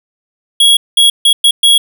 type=tone bursts at uneven times; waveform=square; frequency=3322 Hz; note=G#7; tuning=in tune; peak=-5 dBFS; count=5; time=0.6-0.77 / 0.97-1.1 / 1.25-1.33 / 1.44-1.51 / 1.63-1.78 s; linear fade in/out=5 ms; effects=none